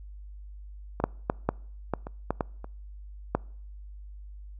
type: clicks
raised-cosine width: 1 ms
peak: -16 / -8 / -9 / -9 / -12 / -23 / -12 / -12 / -26 / -9 dBFS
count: 10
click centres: 1.001 / 1.04 / 1.299 / 1.49 / 1.937 / 2.069 / 2.306 / 2.408 / 2.644 / 3.35 s
effects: noise-tail reverb RT60 0.6 s tail -26 dB re dry + added 50 Hz sine -41 dBFS peak until 4.59 s